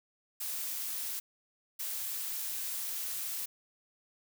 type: noise bursts at uneven times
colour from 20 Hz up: blue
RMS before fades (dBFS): -37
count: 2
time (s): 0.4-1.2 / 1.79-3.46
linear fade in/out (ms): 10
effects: none